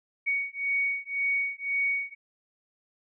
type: beating tone pair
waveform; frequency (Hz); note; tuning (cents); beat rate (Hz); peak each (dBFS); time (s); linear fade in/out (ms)
sine; 2236 / 2237.9; C#7 / C#7; +14 / +16; 1.9; -29 / -29; 0.26-2.15; 20
effects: none